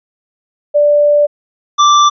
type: tone pair in turn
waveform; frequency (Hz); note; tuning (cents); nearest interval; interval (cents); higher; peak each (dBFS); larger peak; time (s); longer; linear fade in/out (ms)
sine / square; 587 / 1174; D5 / D6; -1 / -1; octave; 1200; second; -6; neither; 0.74-1.27 / 1.78-2.1; first; 20
effects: resampled to 16000 Hz